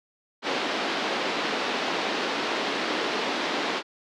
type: band-pass noise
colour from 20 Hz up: pink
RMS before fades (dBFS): -28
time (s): 0.42-3.83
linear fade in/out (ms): 50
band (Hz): 260 to 4500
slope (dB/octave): 24
effects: none